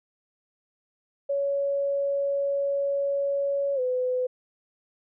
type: tone with pitch glide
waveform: sine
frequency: 560 to 504.7 Hz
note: C#5 to B4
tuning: +18 to +38 cents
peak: -23 dBFS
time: 1.29-4.27 s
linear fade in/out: 10 ms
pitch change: -180 cents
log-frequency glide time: 3.75-3.8 s
effects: none